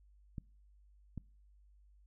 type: clicks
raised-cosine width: 5 ms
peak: -29 dBFS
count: 2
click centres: 0.382 / 1.177 s
effects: noise-tail reverb RT60 0.4 s tail -25 dB re dry + added 50 Hz sine -61 dBFS peak until 2.06 s